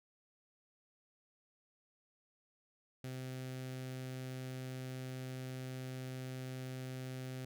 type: tone with notch filter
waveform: sawtooth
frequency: 129.3 Hz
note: C3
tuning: 20 cents flat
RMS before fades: -44 dBFS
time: 3.04-7.45 s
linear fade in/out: 2 ms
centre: 1000 Hz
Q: 1.6
effects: none